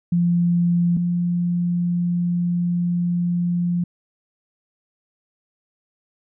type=tone pair in turn; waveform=sine; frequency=173.2 / 174.61 Hz; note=F3 / F3; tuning=-14 / 0 cents; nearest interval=unison; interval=14 cents; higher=second; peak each=-15 / -18 dBFS; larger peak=first; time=0.12-0.97 / 0.97-3.84 s; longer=second; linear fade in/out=5 ms; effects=none